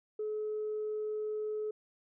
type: tone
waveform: sine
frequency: 427.3 Hz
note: G#4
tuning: 49 cents sharp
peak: -32 dBFS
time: 0.19-1.71 s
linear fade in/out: 5 ms
effects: tanh soft clip ceiling -29 dBFS